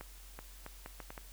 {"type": "accelerating click train", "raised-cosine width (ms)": 0.5, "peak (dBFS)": -29, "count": 7, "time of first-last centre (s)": [0.01, 1.178], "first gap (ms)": 380, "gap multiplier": 0.72, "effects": ["added 46 Hz sine -51 dBFS peak until 1.32 s", "white hiss -57 dBFS RMS until 1.32 s"]}